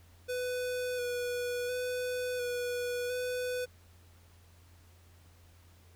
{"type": "tone with vibrato", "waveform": "square", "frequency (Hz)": 493.9, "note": "B4", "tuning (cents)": 0, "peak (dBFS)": -33, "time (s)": [0.28, 3.66], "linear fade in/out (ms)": 20, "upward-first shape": "square", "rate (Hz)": 0.71, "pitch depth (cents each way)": 16, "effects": ["added 86 Hz sine -57 dBFS peak until 5.95 s", "pink hiss -64 dBFS RMS until 5.95 s"]}